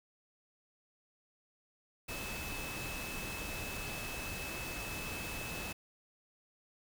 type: tone in noise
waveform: sine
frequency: 2600 Hz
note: E7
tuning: 24 cents flat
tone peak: -44 dBFS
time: 2.08-5.73 s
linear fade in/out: 10 ms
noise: pink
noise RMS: -42 dBFS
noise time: 2.08-5.73 s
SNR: -5 dB
effects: none

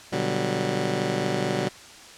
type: chord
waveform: 15% pulse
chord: G major seventh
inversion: first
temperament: just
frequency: 122.5 / 147 / 183.75 / 196 Hz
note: B2 / D3 / F#3 / G3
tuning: -14 / +2 / -12 / 0 cents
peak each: -24 dBFS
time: 0.12-1.69 s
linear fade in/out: 10 ms
effects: white hiss -45 dBFS RMS until 2.17 s + low-pass 7000 Hz 12 dB/octave

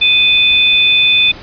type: tone pair together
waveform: sine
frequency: 2489 / 3529 Hz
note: D#7 / A7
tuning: 0 / +4 cents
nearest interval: tritone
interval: 604 cents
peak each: -10 dBFS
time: 0.01-1.32 s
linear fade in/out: 10 ms
effects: pink hiss -33 dBFS RMS until 1.42 s + resampled to 11025 Hz

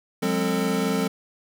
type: tone cluster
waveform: square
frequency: 179.5 / 204.2 / 262.6 / 446.2 Hz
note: F3 / G#3 / C4 / A4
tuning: +48 / -29 / +6 / +24 cents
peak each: -28 dBFS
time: 0.22-1.08 s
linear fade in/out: 10 ms
effects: none

